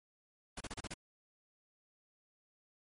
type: noise bursts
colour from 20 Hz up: pink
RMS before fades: -43 dBFS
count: 6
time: 0.57-0.94 s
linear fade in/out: 5 ms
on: 35 ms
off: 32 ms
effects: MP3 48 kbps